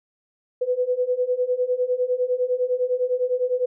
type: beating tone pair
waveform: sine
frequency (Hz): 493.9 / 503.8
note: B4 / B4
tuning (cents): 0 / +34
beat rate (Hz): 9.9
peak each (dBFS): -24 / -22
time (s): 0.61-3.66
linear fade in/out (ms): 10
effects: none